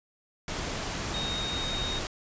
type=tone in noise; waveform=sine; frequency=3729 Hz; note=A#7; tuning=in tune; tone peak=-32 dBFS; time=1.14-1.99 s; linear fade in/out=2 ms; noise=pink; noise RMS=-33 dBFS; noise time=0.48-2.07 s; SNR=-2 dB; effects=resampled to 16000 Hz